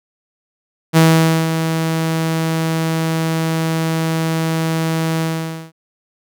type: tone with ADSR envelope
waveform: sawtooth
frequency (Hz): 162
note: E3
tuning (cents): -30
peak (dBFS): -3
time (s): 0.93-5.72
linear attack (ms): 39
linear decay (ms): 500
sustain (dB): -9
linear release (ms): 510
effects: none